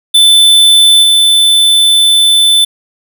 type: tone with level steps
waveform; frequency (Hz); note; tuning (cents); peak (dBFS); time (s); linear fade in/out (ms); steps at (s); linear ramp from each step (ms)
square; 3520; A7; 0; -3 / -5; 0.14-2.65; 10; 1.02; 20
effects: none